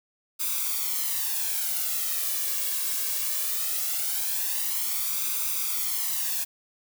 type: noise with flanger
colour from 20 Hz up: blue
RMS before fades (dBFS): -28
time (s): 0.39-6.45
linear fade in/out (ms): 20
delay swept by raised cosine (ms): 0.82 to 1.81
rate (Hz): 0.2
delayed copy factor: +0.7
effects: none